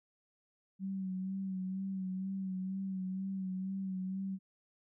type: tone with vibrato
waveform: sine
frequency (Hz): 189.8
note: F#3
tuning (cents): +44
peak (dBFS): -35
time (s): 0.79-4.39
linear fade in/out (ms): 50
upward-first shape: sine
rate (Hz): 2.1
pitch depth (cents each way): 36
effects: none